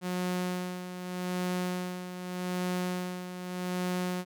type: tone with tremolo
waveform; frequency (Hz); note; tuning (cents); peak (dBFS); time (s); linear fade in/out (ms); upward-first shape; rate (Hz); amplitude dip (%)
sawtooth; 180.9; F#3; -39; -25; 0.01-4.25; 50; sine; 0.83; 65
effects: none